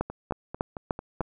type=two click trains; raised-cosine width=1 ms; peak=-12 / -21 dBFS; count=5 / 6; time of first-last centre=0.01-1.208 / 0.1-1.214 s; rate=3.34 / 4.49 Hz; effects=none